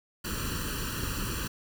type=noise with comb filter; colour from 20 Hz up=pink; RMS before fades=-33 dBFS; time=0.24-1.48 s; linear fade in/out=10 ms; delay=0.69 ms; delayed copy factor=+0.95; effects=none